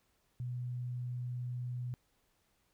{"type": "tone", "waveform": "sine", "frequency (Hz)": 123.47, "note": "B2", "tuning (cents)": 0, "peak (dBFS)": -36, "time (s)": [0.4, 1.94], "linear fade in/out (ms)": 0, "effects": ["pink hiss -75 dBFS RMS until 2.73 s"]}